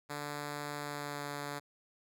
5% pulse tone with pitch glide, 146.2 to 144.44 Hz, D3 to D3, -7 to -28 cents, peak -27 dBFS, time 0.09-1.6 s, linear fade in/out 20 ms, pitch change -21 cents, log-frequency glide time 0.77-1.26 s, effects none

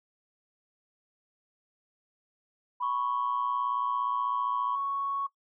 sine tone with pitch glide, 987.8 to 994.1 Hz, B5 to B5, 0 to +11 cents, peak -31 dBFS, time 2.8-4.76 s, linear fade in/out 10 ms, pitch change +11 cents, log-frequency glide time 3.08-4.37 s
sine tone, 1108.7 Hz, C#6, in tune, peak -28 dBFS, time 2.82-5.27 s, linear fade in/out 10 ms
effects noise-tail reverb RT60 0.1 s tail -19 dB re dry + tanh soft clip ceiling -20 dBFS

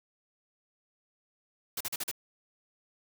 white noise bursts, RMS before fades -34 dBFS, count 5, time 1.77-2.114 s, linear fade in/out 5 ms, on 36 ms, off 41 ms, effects none

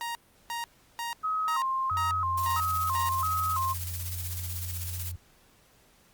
sawtooth tone bursts, 937 Hz, A#5, 9 cents sharp, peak -28 dBFS, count 7, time 0.01-3.09 s, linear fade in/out 0 ms, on 140 ms, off 350 ms
sine tone with vibrato, 1159 Hz, D6, 23 cents flat, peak -26 dBFS, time 1.23-3.74 s, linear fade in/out 20 ms, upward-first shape square, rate 1.5 Hz, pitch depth 160 cents each way
sine tone, 88.5 Hz, F2, 23 cents sharp, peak -34 dBFS, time 1.91-5.16 s, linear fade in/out 5 ms
blue noise with tremolo, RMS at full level -36 dBFS, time 2.37-5.12 s, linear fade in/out 10 ms, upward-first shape square, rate 16 Hz, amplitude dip 45%
effects pink hiss -61 dBFS RMS until 6.13 s + Opus 48 kbps

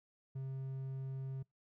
triangle tone, 133.5 Hz, C3, 35 cents sharp, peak -37 dBFS, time 0.35-1.43 s, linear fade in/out 10 ms, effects noise-tail reverb RT60 0.2 s tail -26 dB re dry

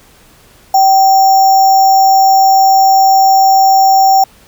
sine tone with sample-and-hold, 773 Hz, G5, 24 cents flat, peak -4 dBFS, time 0.74-4.24 s, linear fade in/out 5 ms, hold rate 6300 Hz, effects pink hiss -44 dBFS RMS until 4.47 s

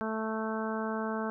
harmonic tone, 220 Hz, A3, in tune, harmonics 1 / 2 / 3 / 4 / 5 / 6 / 7, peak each -34 / -37 / -39 / -40 / -41 / -42 / -42 dBFS, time 0.01-1.3 s, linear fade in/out 0 ms, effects none

